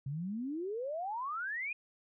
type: exponential sweep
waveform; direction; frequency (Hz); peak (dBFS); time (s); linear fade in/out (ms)
sine; up; 130.81 to 2513; -35; 0.06-1.73; 5
effects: none